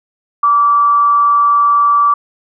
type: tone with amplitude modulation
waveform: sine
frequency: 1158 Hz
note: D6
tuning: 25 cents flat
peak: -6 dBFS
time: 0.43-2.14 s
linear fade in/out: 5 ms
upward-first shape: sine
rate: 224 Hz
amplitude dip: 25%
effects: none